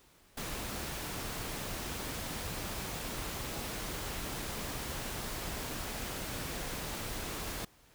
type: noise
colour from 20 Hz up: pink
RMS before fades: -39 dBFS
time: 0.37-7.65 s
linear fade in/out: 5 ms
effects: pink hiss -63 dBFS RMS until 7.94 s